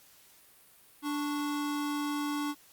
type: tone pair together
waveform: square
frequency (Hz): 293 / 1108.7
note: D4 / C#6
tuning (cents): -4 / 0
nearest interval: octave + major seventh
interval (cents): 2304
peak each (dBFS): -32 / -40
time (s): 1.02-2.55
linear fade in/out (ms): 50
effects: white hiss -59 dBFS RMS until 2.72 s + Opus 48 kbps